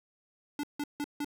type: tone bursts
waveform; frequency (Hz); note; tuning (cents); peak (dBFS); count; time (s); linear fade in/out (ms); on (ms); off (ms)
square; 291.2; D4; -15; -32; 4; 0.59-1.246; 2; 44; 160
effects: none